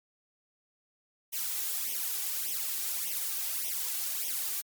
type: noise with flanger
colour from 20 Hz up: blue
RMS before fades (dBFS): -33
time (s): 1.32-4.62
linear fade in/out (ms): 20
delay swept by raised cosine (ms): 0.33 to 2.63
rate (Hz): 1.7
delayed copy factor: +0.9
effects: MP3 96 kbps